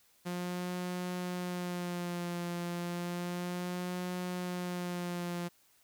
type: tone with vibrato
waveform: sawtooth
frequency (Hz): 176.8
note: F3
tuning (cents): +22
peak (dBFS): -31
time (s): 0.25-5.49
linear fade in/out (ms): 20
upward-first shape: sine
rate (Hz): 0.32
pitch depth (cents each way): 32
effects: white hiss -67 dBFS RMS until 5.83 s